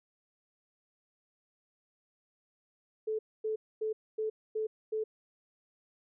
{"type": "tone bursts", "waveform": "sine", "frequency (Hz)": 435.3, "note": "A4", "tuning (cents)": -19, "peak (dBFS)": -30, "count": 6, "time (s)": [3.07, 5.04], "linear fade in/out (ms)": 10, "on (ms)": 120, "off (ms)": 250, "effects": []}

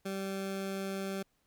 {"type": "tone", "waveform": "20% pulse", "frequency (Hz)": 194.1, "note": "G3", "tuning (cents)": -17, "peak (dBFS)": -30, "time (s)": [0.05, 1.23], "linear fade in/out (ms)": 10, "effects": ["pink hiss -75 dBFS RMS until 1.46 s"]}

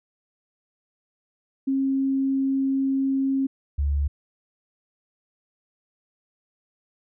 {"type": "tone pair in turn", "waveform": "sine", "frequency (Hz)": [269.6, 71.41], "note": ["C#4", "D2"], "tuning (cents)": [-48, -48], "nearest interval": "octave + major seventh", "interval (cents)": 2300, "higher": "first", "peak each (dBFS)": [-20, -20], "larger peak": "neither", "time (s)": [[1.67, 3.47], [3.78, 4.08]], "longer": "first", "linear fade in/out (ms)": 10, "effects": []}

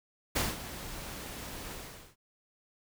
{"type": "noise with ADSR envelope", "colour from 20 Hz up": "pink", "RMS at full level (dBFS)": -28, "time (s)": [0.35, 2.16], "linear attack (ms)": 14, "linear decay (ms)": 190, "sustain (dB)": -14, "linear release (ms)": 440, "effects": []}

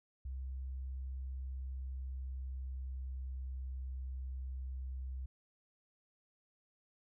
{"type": "tone with pitch glide", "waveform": "sine", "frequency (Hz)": [65.41, 64.88], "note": ["C2", "C2"], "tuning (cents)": [0, -14], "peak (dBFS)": -39, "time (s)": [0.25, 5.26], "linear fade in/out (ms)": 5, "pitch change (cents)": -14, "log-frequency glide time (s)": [1.34, 3.61], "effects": []}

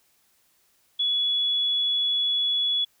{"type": "tone", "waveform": "sine", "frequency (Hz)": 3393, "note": "G#7", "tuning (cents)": 36, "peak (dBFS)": -21, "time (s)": [0.99, 2.85], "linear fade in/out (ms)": 10, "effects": ["white hiss -65 dBFS RMS until 3 s"]}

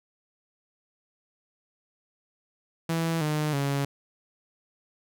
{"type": "tone with pitch steps", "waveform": "sawtooth", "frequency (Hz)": [164.7, 151.91, 140.1], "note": ["E3", "D#3", "C#3"], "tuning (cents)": [-1, -41, 19], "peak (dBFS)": -21, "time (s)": [2.89, 3.85], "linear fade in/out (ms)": 5, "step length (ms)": 320, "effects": []}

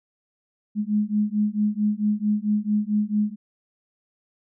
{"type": "beating tone pair", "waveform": "sine", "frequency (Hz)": [207.7, 212.2], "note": ["G#3", "G#3"], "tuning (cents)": [0, 38], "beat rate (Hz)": 4.5, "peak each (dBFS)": -23, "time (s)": [0.75, 3.36], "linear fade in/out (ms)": 50, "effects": []}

